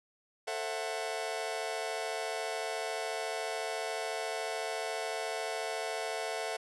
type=chord; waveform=sawtooth; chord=F# half-diminished seventh; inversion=first; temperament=just; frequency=444 / 532.8 / 666 / 740 Hz; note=A4 / C5 / E5 / F#5; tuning=+16 / +31 / +18 / 0 cents; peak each=-35 / -39 / -34 / -36 dBFS; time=0.47-6.57 s; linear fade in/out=10 ms; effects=resampled to 24000 Hz

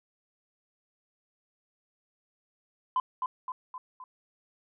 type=tone with echo; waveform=sine; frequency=1017 Hz; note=C6; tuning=50 cents flat; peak=-22 dBFS; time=2.96-3 s; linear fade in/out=2 ms; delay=260 ms; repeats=4; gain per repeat=-5 dB; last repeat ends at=4.04 s; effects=tanh soft clip ceiling -20 dBFS

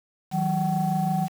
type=tone cluster; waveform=sine; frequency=160.8 / 187 / 758 Hz; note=E3 / F#3 / F#5; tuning=-43 / +19 / +42 cents; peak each=-25 dBFS; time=0.31-1.29 s; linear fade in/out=50 ms; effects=tanh soft clip ceiling -15 dBFS + 7-bit

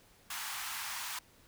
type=high-pass noise; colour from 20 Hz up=pink; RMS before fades=-40 dBFS; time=0.3-1.19 s; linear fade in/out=5 ms; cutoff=840 Hz; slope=48 dB/octave; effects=pink hiss -63 dBFS RMS until 1.47 s

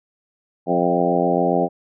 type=harmonic tone with a mistuned harmonic; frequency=87.31 Hz; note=F2; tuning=in tune; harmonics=2 / 3 / 4 / 5 / 6 / 7 / 8 / 9; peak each=-24 / -24 / -24 / -24 / -24 / -24 / -24 / -24 dBFS; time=0.66-1.69 s; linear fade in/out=50 ms; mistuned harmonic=7; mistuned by=+16 cents; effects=none

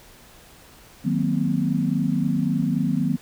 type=chord; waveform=sine; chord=C half-diminished seventh; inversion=first; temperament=equal with one note detuned; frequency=155.56 / 185 / 233.1 / 256.8 Hz; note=Eb3 / Gb3 / Bb3 / C4; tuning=0 / 0 / 0 / -32 cents; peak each=-25 dBFS; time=1.04-3.17 s; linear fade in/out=20 ms; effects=pink hiss -49 dBFS RMS until 3.21 s

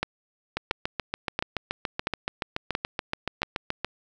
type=two click trains; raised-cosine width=0.3 ms; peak=-9 / -11 dBFS; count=6 / 24; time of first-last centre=0.03-3.431 / 0.57-3.846 s; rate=1.47 / 7.02 Hz; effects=none

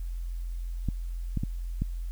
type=clicks; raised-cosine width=5 ms; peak=-16 dBFS; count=4; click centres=0.887 / 1.373 / 1.435 / 1.82 s; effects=added 43 Hz sine -31 dBFS peak until 2.11 s + white hiss -60 dBFS RMS until 2.11 s

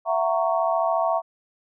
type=chord; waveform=sine; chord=F# dominant seventh; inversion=third; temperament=just; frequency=666 / 740 / 925 / 1110 Hz; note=E5 / F#5 / A#5 / C#6; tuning=+18 / 0 / -14 / +2 cents; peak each=-22 / -27 / -27 / -27 dBFS; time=0.05-1.22 s; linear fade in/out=50 ms; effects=none

